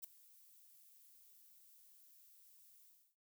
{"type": "noise with ADSR envelope", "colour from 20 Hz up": "violet", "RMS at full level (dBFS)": -44, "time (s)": [0.02, 3.16], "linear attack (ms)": 22, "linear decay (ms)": 5, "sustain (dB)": -21, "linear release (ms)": 320, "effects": []}